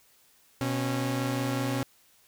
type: tone pair together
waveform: sawtooth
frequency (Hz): 124.12 / 273.7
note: B2 / C#4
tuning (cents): +9 / -22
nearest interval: octave + major second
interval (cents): 1369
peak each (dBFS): -26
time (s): 0.61-1.83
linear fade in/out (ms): 0
effects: white hiss -62 dBFS RMS until 2.27 s